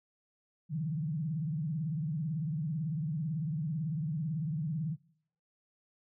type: tone with vibrato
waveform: sine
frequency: 155.56 Hz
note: D#3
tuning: in tune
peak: -31 dBFS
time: 0.69-4.97 s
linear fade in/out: 50 ms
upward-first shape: triangle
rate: 18 Hz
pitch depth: 230 cents each way
effects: noise-tail reverb RT60 0.7 s tail -24 dB re dry